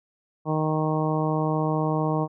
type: harmonic tone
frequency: 155.56 Hz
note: D#3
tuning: in tune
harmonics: 1 / 2 / 3 / 4 / 5 / 6 / 7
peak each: -25 / -28 / -30 / -31 / -32 / -33 / -33 dBFS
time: 0.45-2.28 s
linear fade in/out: 50 ms
effects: none